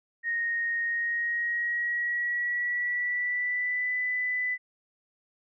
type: tone with pitch glide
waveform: sine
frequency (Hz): 1862 to 1995.6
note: A#6 to B6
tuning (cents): -2 to +17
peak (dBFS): -26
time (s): 0.23-4.58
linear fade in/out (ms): 50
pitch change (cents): +119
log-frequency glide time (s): 0.84-3.94
effects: none